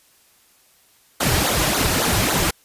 pink noise with flanger, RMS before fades -19 dBFS, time 1.2-2.51 s, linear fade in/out 10 ms, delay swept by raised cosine 0.36 to 4.56 ms, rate 3.6 Hz, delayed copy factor -1, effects white hiss -56 dBFS RMS until 2.64 s + resampled to 32000 Hz

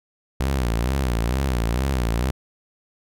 sawtooth tone with vibrato, 62 Hz, B1, 7 cents sharp, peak -16 dBFS, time 0.4-2.31 s, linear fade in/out 5 ms, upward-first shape sine, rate 2.2 Hz, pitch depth 180 cents each way, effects none

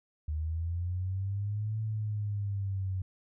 sine linear two-way sweep, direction up then down, 75.3 to 110 to 93.1 Hz, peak -30 dBFS, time 0.28-3.02 s, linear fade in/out 5 ms, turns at 1.8 s, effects none

